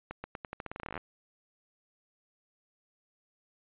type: accelerating click train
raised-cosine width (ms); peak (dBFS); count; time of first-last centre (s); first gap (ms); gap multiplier
0.5; -23; 19; 0.11-0.977; 130; 0.86
effects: resampled to 8000 Hz